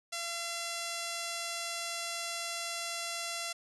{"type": "tone", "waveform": "5% pulse", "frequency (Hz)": 681, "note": "F5", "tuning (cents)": -44, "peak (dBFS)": -24, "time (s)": [0.12, 3.53], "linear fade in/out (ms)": 10, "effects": ["resampled to 32000 Hz"]}